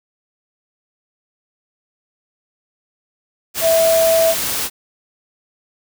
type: tone in noise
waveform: sine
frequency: 656 Hz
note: E5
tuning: 9 cents flat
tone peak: -11 dBFS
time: 3.61-4.35 s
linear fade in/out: 50 ms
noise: white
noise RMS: -21 dBFS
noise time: 3.54-4.7 s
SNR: +7 dB
effects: none